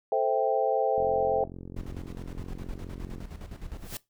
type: chord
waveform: sine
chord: A minor seventh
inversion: none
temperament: equal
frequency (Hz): 440 / 523.3 / 659.3 / 784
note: A4 / C5 / E5 / G5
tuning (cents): 0 / 0 / 0 / 0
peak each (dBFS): -28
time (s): 0.12-1.44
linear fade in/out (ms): 2
type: click train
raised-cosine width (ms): 3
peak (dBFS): -28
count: 100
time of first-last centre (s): 0.98-3.205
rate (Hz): 44.5
type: noise with tremolo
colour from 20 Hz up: brown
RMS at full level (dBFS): -38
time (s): 1.76-3.96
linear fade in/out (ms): 10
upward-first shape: square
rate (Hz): 9.7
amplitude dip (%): 65
type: noise with exponential growth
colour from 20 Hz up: white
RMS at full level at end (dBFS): -34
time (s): 3.75-3.97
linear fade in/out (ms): 2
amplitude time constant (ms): 47
effects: noise-tail reverb RT60 0.2 s tail -20 dB re dry